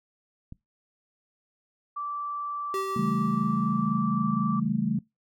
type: click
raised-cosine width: 5 ms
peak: -28 dBFS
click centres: 0.524 s
type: tone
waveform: sine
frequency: 1165 Hz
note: D6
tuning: 14 cents flat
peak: -30 dBFS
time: 1.96-4.6 s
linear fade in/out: 10 ms
type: tone with exponential decay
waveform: square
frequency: 386.1 Hz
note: G4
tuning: 26 cents flat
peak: -29 dBFS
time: 2.74-4.22 s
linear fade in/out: 1 ms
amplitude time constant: 320 ms
type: chord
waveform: sine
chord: A dominant seventh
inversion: first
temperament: equal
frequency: 138.59 / 164.81 / 196 / 220 Hz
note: C#3 / E3 / G3 / A3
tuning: 0 / 0 / 0 / 0 cents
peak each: -32 / -32 / -29 / -27 dBFS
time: 2.96-4.99 s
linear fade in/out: 5 ms
effects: noise-tail reverb RT60 0.2 s tail -23 dB re dry